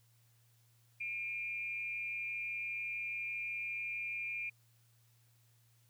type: tone with frequency modulation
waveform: sine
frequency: 2398 Hz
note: D7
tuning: 36 cents sharp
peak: -37 dBFS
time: 1-4.5 s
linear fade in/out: 10 ms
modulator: 191 Hz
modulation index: 0.46
effects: added 116 Hz sine -67 dBFS peak until 5.89 s + white hiss -73 dBFS RMS until 5.89 s